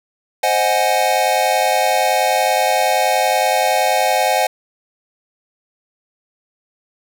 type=chord; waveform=square; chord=Ab dominant seventh; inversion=first; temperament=equal; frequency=523.3 / 622.3 / 740 / 830.6 Hz; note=C5 / Eb5 / Gb5 / Ab5; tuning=0 / 0 / 0 / 0 cents; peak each=-22 / -21 / -18 / -20 dBFS; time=0.43-4.47 s; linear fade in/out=5 ms; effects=none